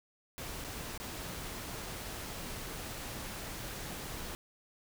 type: noise with dropouts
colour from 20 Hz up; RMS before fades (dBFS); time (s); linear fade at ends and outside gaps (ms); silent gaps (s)
pink; -42; 0.38-4.35; 0; 0.641-0.646 / 0.977-1
effects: none